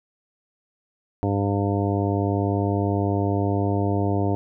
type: harmonic tone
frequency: 99.9 Hz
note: G2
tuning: 33 cents sharp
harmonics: 1 / 2 / 3 / 4 / 5 / 6 / 7 / 9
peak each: -23 / -29 / -26 / -29 / -32 / -34 / -30 / -34 dBFS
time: 1.23-4.35 s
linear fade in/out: 0 ms
effects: none